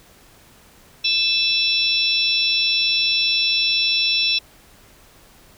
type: tone cluster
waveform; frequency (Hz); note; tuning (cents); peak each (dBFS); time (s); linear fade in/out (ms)
sine; 2631 / 3436 / 3977 / 5410; E7 / A7 / B7 / E8; -4 / -42 / +11 / +44; -22; 1.04-4.39; 10
effects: pink hiss -50 dBFS RMS until 5.57 s